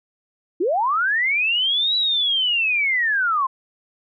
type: linear two-way sweep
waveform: sine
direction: up then down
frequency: 307.5 to 3951 to 1020 Hz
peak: -17 dBFS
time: 0.6-3.47 s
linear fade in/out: 10 ms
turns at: 1.96 s
effects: none